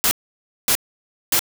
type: noise bursts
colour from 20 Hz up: white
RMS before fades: -17 dBFS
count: 3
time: 0.04-1.393 s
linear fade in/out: 0 ms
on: 71 ms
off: 570 ms
effects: none

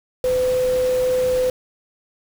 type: tone in noise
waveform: sine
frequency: 507 Hz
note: B4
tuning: 45 cents sharp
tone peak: -16 dBFS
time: 0.24-1.5 s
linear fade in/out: 2 ms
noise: pink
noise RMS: -33 dBFS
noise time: 0.24-1.5 s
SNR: +14 dB
effects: none

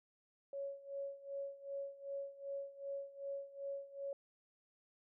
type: tone with tremolo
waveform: sine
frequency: 556 Hz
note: C#5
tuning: 5 cents sharp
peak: -39 dBFS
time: 0.53-4.13 s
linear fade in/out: 2 ms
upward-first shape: sine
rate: 2.6 Hz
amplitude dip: 85%
effects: none

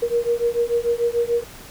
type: beating tone pair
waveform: sine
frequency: 469 / 475.8 Hz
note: A#4 / A#4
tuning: +11 / +35 cents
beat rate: 6.8 Hz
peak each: -21 dBFS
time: 0.02-1.44 s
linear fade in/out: 10 ms
effects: pink hiss -41 dBFS RMS until 1.7 s

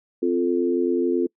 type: chord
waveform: sine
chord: F major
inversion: second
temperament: equal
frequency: 261.6 / 349.2 / 440 Hz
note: C4 / F4 / A4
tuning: 0 / 0 / 0 cents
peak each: -24 / -21 / -25 dBFS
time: 0.22-1.27 s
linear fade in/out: 10 ms
effects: noise-tail reverb RT60 0.1 s tail -26 dB re dry

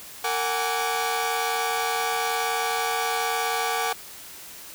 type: tone cluster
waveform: sawtooth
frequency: 458.6 / 746 / 825 / 1154 Hz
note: A#4 / F#5 / G#5 / D6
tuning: -28 / +14 / -12 / -31 cents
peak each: -27 / -24 / -26 / -26 dBFS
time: 0.24-3.93 s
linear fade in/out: 5 ms
effects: white hiss -42 dBFS RMS until 4.74 s

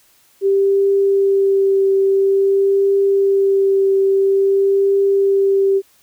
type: tone with vibrato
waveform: sine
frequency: 392 Hz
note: G4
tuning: in tune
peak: -11 dBFS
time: 0.41-5.82 s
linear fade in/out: 50 ms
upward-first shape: triangle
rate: 0.49 Hz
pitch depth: 15 cents each way
effects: white hiss -54 dBFS RMS until 6.02 s

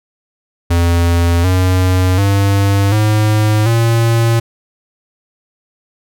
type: tone with pitch steps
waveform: square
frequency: 85.5 / 92.17 / 99.35 / 107.1 / 115.45 Hz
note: F2 / F#2 / G2 / A2 / A#2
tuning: -36 / -6 / +24 / -46 / -16 cents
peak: -10 dBFS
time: 0.7-4.4 s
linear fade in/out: 10 ms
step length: 740 ms
effects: none

